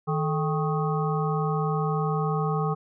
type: harmonic tone with a mistuned harmonic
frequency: 156.7 Hz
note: D#3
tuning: 13 cents sharp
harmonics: 1 / 3 / 5 / 7 / 8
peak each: -25 / -30 / -32 / -33 / -34 dBFS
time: 0.07-2.75 s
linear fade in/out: 20 ms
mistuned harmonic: 3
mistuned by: -130 cents
effects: none